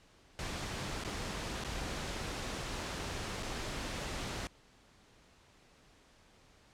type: noise with dropouts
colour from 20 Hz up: pink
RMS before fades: -39 dBFS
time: 0.39-4.47 s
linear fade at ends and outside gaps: 0 ms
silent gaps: 1.037-1.048 / 1.638-1.647 / 3.426-3.431 s
effects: pink hiss -63 dBFS RMS until 6.73 s + low-pass 7000 Hz 12 dB/octave